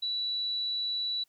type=tone; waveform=sine; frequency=3941 Hz; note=B7; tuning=4 cents flat; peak=-29 dBFS; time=0.02-1.24 s; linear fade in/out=10 ms; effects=white hiss -72 dBFS RMS until 1.28 s